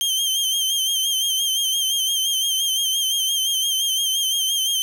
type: tone with vibrato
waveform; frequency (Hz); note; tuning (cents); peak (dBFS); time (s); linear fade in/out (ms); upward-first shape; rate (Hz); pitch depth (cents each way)
sawtooth; 3153; G7; +9; -16; 0.01-4.82; 0; sine; 5.8; 51
effects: none